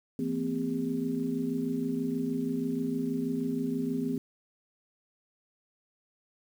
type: tone cluster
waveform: sine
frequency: 167.5 / 229.2 / 255.5 / 403.8 Hz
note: E3 / A#3 / C4 / G#4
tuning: +28 / -29 / -41 / -49 cents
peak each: -37 / -35 / -30 / -37 dBFS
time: 0.19-4.18 s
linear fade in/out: 2 ms
effects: 9-bit